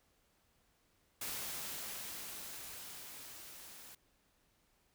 white noise with level ramp, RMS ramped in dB -41 to -54 dBFS, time 1.21-3.95 s, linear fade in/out 5 ms, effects pink hiss -74 dBFS RMS until 4.94 s

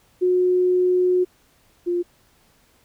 sine tone pair in turn, 363.3 / 350.5 Hz, F#4 / F4, -32 / +6 cents, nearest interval minor second, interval 62 cents, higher first, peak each -15 / -19 dBFS, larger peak first, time 0.21-1.25 / 1.86-2.03 s, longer first, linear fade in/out 20 ms, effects pink hiss -59 dBFS RMS until 2.84 s

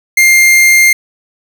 45% pulse tone, 2111 Hz, C7, 15 cents sharp, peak -4 dBFS, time 0.17-0.93 s, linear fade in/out 5 ms, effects none

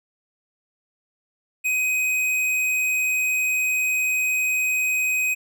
sine tone with tanh clipping, 2513 Hz, D#7, 17 cents sharp, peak -21 dBFS, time 1.64-5.35 s, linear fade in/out 20 ms, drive 17 dB, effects none

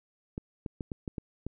clicks, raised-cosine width 3 ms, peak -22 dBFS, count 7, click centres 0.379 / 0.662 / 0.808 / 0.918 / 1.078 / 1.182 / 1.466 s, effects none

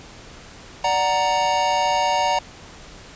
square chord, D augmented, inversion none, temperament equal with one note detuned, 587.3 / 743.4 / 932.3 Hz, D5 / F#5 / A#5, 0 / +8 / 0 cents, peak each -26 / -23 / -21 dBFS, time 0.84-2.39 s, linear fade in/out 5 ms, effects pink hiss -42 dBFS RMS until 3.15 s + resampled to 16000 Hz

